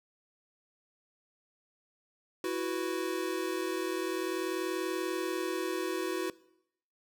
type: chord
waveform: square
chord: E suspended second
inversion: none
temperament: equal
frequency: 329.6 / 370 / 493.9 Hz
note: E4 / F#4 / B4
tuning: 0 / 0 / 0 cents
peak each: -37 / -34 / -40 dBFS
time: 2.44-6.3 s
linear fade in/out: 2 ms
effects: noise-tail reverb RT60 0.8 s tail -21 dB re dry